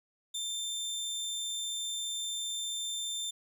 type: tone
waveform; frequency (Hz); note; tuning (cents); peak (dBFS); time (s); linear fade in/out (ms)
25% pulse; 3577; A7; +28; -30; 0.34-3.31; 10
effects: none